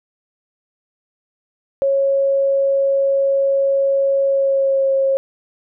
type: tone with pitch glide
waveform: sine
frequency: 549 to 540.8 Hz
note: C#5 to C#5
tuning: -17 to -43 cents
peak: -13 dBFS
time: 1.82-5.17 s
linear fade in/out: 0 ms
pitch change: -26 cents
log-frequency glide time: 4.26-4.89 s
effects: none